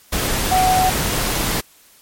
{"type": "tone in noise", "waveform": "sine", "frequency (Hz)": 744, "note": "F#5", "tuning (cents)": 9, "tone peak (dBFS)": -13, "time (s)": [0.51, 0.9], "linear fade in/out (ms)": 10, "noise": "pink", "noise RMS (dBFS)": -20, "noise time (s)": [0.12, 1.61], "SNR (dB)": 4, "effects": ["white hiss -50 dBFS RMS until 2.01 s", "MP3 64 kbps"]}